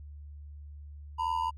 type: ring-modulated tone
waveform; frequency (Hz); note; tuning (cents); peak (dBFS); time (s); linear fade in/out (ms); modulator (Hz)
triangle; 953; A#5; +38; -23; 1.18-1.51; 20; 42.2
effects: added 73 Hz sine -43 dBFS peak until 1.57 s